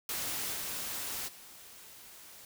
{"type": "noise with level steps", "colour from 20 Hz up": "white", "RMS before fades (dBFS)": [-36, -38, -52], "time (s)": [0.09, 2.45], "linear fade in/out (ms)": 2, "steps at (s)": [0.52, 1.27], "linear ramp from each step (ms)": 20, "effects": []}